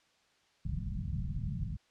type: low-pass noise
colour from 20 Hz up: white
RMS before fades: -36 dBFS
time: 0.65-1.77 s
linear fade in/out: 5 ms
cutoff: 180 Hz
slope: 48 dB/octave
effects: white hiss -69 dBFS RMS until 1.9 s + low-pass 5000 Hz 12 dB/octave